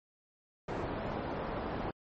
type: low-pass noise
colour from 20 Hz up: white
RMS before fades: -37 dBFS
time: 0.68-1.91 s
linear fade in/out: 5 ms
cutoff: 740 Hz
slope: 12 dB/octave
effects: MP3 32 kbps